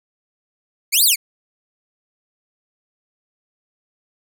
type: exponential two-way sweep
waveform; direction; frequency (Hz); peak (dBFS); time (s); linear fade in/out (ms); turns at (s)
10% pulse; up then down; 2093 to 5010 to 2093; -5; 0.92-1.16; 20; 1.04
effects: none